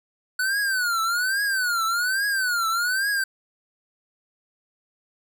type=tone with vibrato; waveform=square; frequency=1480 Hz; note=F#6; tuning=in tune; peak=-22 dBFS; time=0.39-3.24 s; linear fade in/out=5 ms; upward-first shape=triangle; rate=1.2 Hz; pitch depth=210 cents each way; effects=none